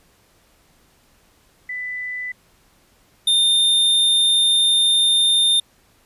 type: tone pair in turn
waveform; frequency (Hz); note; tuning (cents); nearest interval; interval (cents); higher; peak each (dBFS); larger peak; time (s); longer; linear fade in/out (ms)
sine / square; 1994 / 3623; B6 / A7; +16 / +50; minor seventh; 1034; second; -25 / -14; second; 1.69-2.32 / 3.27-5.6; second; 5
effects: pink hiss -57 dBFS RMS until 6.05 s + resampled to 32000 Hz